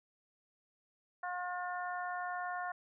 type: harmonic tone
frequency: 358.3 Hz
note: F4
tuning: 44 cents sharp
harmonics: 2 / 3 / 4 / 5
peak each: -39 / -43 / -43 / -46 dBFS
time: 1.23-2.72 s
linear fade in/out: 5 ms
effects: none